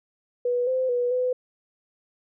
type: tone with pitch steps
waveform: sine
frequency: 489.2 / 516 / 488.2 / 503 Hz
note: B4 / C5 / B4 / B4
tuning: -16 / -24 / -20 / +32 cents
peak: -21 dBFS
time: 0.45-1.33 s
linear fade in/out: 5 ms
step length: 220 ms
effects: none